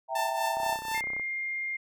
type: chord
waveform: sine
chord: E diminished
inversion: none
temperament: equal with one note detuned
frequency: 659.3 / 784 / 921.1 Hz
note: E5 / G5 / Bb5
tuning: 0 / 0 / -21 cents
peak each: -33 dBFS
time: 0.08-0.78 s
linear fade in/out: 50 ms
type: tone with tremolo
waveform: sawtooth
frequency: 889 Hz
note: A5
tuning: 18 cents sharp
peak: -24 dBFS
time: 0.15-1.01 s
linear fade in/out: 5 ms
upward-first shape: triangle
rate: 4.1 Hz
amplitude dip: 75%
type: click train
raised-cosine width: 1 ms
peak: -30 dBFS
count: 21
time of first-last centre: 0.57-1.197 s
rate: 31.9 Hz
type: tone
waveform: sine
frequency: 2116 Hz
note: C7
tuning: 19 cents sharp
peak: -30 dBFS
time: 0.94-1.77 s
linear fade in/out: 10 ms
effects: none